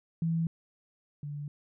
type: tone pair in turn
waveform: sine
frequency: 164.81 / 145.77 Hz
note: E3 / D3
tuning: 0 / -13 cents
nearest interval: major second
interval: 213 cents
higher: first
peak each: -26 / -35 dBFS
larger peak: first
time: 0.22-0.47 / 1.23-1.48 s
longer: neither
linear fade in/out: 2 ms
effects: none